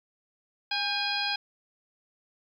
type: harmonic tone with a mistuned harmonic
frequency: 823 Hz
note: G#5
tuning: 16 cents flat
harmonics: 1 / 2 / 3 / 4 / 5 / 6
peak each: -34 / -34 / -34 / -34 / -34 / -34 dBFS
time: 0.71-1.36 s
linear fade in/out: 5 ms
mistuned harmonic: 2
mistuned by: -62 cents
effects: 10-bit